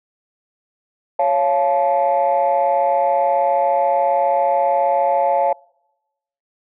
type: chord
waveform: sine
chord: Db augmented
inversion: none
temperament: just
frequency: 554.4 / 693 / 866.2 Hz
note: Db5 / F5 / A5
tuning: 0 / -14 / -27 cents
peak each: -17 dBFS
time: 1.19-5.53 s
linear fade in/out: 5 ms
effects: noise-tail reverb RT60 0.9 s tail -26 dB re dry + tanh soft clip ceiling -8 dBFS